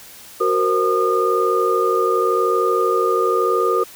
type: tone cluster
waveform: sine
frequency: 371.3 / 464.1 / 525 / 1219 Hz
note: F#4 / A#4 / C5 / D#6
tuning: +6 / -8 / +6 / -36 cents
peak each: -20 / -19 / -26 / -19 dBFS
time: 0.4-3.84 s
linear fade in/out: 10 ms
effects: white hiss -41 dBFS RMS until 3.95 s